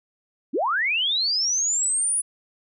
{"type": "linear sweep", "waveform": "sine", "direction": "up", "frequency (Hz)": [207.7, 9956], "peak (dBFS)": -20, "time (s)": [0.53, 2.22], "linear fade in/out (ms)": 20, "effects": []}